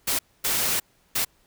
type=noise bursts at uneven times; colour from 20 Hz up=white; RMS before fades=-24 dBFS; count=3; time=0.07-0.19 / 0.44-0.8 / 1.15-1.25 s; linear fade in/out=10 ms; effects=pink hiss -63 dBFS RMS until 1.46 s